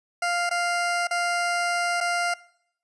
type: tone with dropouts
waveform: 20% pulse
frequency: 698.5 Hz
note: F5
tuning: in tune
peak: -18 dBFS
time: 0.22-2.34 s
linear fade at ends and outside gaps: 5 ms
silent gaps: 0.494-0.51 / 1.072-1.109 / 2.005-2.009 s
effects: noise-tail reverb RT60 0.7 s tail -21 dB re dry + resampled to 24000 Hz